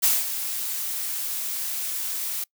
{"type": "noise with ADSR envelope", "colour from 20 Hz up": "blue", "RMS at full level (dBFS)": -18, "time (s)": [0.02, 2.44], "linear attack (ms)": 23, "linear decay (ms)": 200, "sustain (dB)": -11, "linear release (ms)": 4, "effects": ["noise-tail reverb RT60 0.1 s tail -24 dB re dry"]}